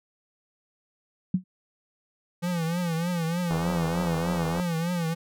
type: tone with exponential decay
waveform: sine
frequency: 184.4 Hz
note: F#3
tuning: 6 cents flat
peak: -16 dBFS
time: 1.34-1.44 s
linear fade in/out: 5 ms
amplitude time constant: 20 ms
type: tone with vibrato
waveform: square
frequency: 170.1 Hz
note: F3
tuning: 45 cents flat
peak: -26 dBFS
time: 2.42-5.15 s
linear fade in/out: 20 ms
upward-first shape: triangle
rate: 3.3 Hz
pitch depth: 110 cents each way
type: click train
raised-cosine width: 1 ms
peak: -17 dBFS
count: 92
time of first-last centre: 3.51-4.599 s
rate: 83.6 Hz
effects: none